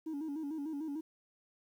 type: tone with vibrato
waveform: sine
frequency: 300 Hz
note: D4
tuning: 37 cents sharp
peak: -34 dBFS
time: 0.06-1.01 s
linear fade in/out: 10 ms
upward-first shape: square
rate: 6.7 Hz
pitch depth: 98 cents each way
effects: tanh soft clip ceiling -35 dBFS + 11-bit